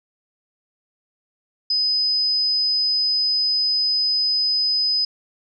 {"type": "tone", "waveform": "sine", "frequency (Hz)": 5020, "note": "D#8", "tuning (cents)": 15, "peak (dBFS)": -17, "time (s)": [1.7, 5.05], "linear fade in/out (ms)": 5, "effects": []}